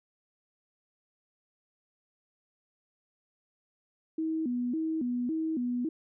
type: tone with vibrato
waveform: sine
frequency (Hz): 279.7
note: C#4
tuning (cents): +16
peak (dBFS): -28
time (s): 4.18-5.89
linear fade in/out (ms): 5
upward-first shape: square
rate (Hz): 1.8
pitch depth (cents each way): 230
effects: none